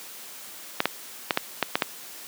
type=clicks; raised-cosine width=0.3 ms; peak=-4 dBFS; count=7; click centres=0.804 / 0.856 / 1.308 / 1.374 / 1.627 / 1.755 / 1.822 s; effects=white hiss -42 dBFS RMS until 2.27 s + high-pass 200 Hz 12 dB/octave